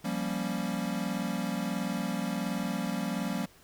square chord, G half-diminished seventh, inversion third, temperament equal, 174.61 / 196 / 233.1 / 277.2 Hz, F3 / G3 / Bb3 / Db4, 0 / 0 / 0 / 0 cents, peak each -37 / -35 / -36 / -39 dBFS, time 0.04-3.46 s, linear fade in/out 10 ms, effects pink hiss -58 dBFS RMS until 3.63 s

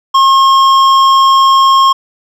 sine tone with hard clipping, 1076 Hz, C6, 48 cents sharp, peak -6 dBFS, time 0.14-1.93 s, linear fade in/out 10 ms, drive 10 dB, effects none

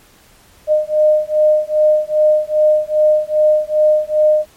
sine beating tone pair, 610 / 612.5 Hz, D#5 / D#5, -34 / -27 cents, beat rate 2.5 Hz, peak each -13 dBFS, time 0.67-4.46 s, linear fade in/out 50 ms, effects pink hiss -48 dBFS RMS until 4.56 s + MP3 64 kbps

